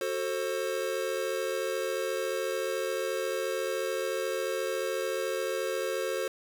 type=chord; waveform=square; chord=F# diminished; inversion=none; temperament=just; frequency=370 / 444 / 532.8 Hz; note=F#4 / A4 / C5; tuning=0 / +16 / +31 cents; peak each=-36 / -35 / -33 dBFS; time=0.01-6.28 s; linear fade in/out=2 ms; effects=none